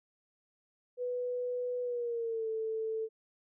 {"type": "tone with pitch glide", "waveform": "sine", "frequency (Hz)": [493.9, 442.6], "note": ["B4", "A4"], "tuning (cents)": [0, 10], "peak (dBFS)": -32, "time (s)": [0.97, 3.09], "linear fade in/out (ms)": 50, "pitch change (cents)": -190, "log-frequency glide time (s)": [1.82, 2.48], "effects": []}